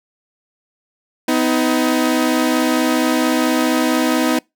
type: tone pair together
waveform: sawtooth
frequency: 251.8 / 316.2 Hz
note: B3 / D#4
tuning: +34 / +28 cents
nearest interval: major third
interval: 394 cents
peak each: -13 dBFS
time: 1.28-4.39 s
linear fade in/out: 5 ms
effects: noise-tail reverb RT60 0.2 s tail -26 dB re dry